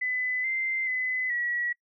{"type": "tone with pitch steps", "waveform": "sine", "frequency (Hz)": [2007, 2082, 2018, 1926], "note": ["B6", "C7", "B6", "B6"], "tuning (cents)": [27, -9, 37, -44], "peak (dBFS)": -26, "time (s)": [0.01, 1.73], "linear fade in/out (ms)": 10, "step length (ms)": 430, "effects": ["noise-tail reverb RT60 0.1 s tail -25 dB re dry"]}